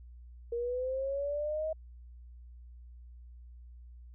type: linear sweep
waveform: sine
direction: up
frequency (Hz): 466.2 to 637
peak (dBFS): -31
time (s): 0.52-1.73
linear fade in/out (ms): 5
effects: added 60 Hz sine -48 dBFS peak until 4.14 s